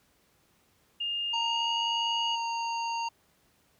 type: tone with pitch glide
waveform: sine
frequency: 2823 to 2879 Hz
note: F7 to F#7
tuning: +18 to -48 cents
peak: -29 dBFS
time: 1-2.36 s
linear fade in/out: 10 ms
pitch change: +34 cents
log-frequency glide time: 1.39-1.81 s
type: harmonic tone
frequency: 926 Hz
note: A#5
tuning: 12 cents flat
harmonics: 1 / 3 / 5 / 7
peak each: -30 / -38 / -42 / -47 dBFS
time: 1.33-3.09 s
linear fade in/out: 10 ms
effects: pink hiss -67 dBFS RMS until 3.79 s + high-pass 60 Hz 12 dB/octave